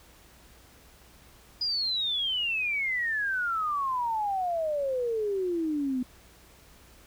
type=exponential sweep; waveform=sine; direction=down; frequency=4978 to 246.9 Hz; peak=-26 dBFS; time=1.61-6.03 s; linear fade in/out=5 ms; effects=added 60 Hz sine -59 dBFS peak until 7.06 s + pink hiss -56 dBFS RMS until 7.06 s